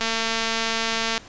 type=click train; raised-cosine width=0.2 ms; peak=-7 dBFS; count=265; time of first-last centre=0.01-1.178 s; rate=226 Hz; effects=pink hiss -45 dBFS RMS until 1.28 s + resampled to 16000 Hz